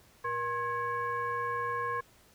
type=tone with frequency modulation; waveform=sine; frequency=1070 Hz; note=C6; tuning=38 cents sharp; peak=-30 dBFS; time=0.24-2.01 s; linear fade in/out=10 ms; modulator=592 Hz; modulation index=0.95; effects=pink hiss -61 dBFS RMS until 2.34 s